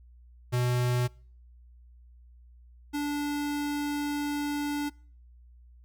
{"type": "tone pair in turn", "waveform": "square", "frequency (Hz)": [123.47, 291.1], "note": ["B2", "D4"], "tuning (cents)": [0, -15], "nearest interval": "octave + minor third", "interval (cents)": 1485, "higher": "second", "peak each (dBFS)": [-25, -29], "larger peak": "first", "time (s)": [[0.52, 1.08], [2.93, 4.9]], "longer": "second", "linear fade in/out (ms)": 20, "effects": ["noise-tail reverb RT60 0.5 s tail -26 dB re dry", "added 60 Hz sine -51 dBFS peak until 5.84 s"]}